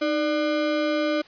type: ring-modulated tone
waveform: square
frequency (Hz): 450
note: A4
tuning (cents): +39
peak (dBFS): -19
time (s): 0.01-1.22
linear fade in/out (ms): 10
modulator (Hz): 141
effects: white hiss -51 dBFS RMS until 1.27 s + resampled to 11025 Hz